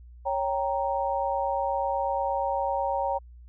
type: chord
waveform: sine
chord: G diminished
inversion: second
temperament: equal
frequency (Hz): 554.4 / 784 / 932.3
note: Db5 / G5 / Bb5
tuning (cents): 0 / 0 / 0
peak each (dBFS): -29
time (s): 0.25-3.19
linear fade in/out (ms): 20
effects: added 60 Hz sine -45 dBFS peak until 3.48 s